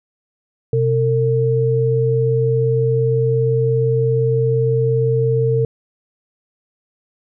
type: tone pair together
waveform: sine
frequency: 127.09 / 452.9 Hz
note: C3 / A#4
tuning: -50 / -50 cents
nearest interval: octave + minor seventh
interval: 2200 cents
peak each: -16 dBFS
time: 0.73-5.65 s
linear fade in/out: 2 ms
effects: none